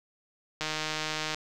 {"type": "click train", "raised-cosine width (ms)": 0.2, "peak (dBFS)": -14, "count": 115, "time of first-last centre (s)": [0.61, 1.345], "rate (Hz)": 155, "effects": []}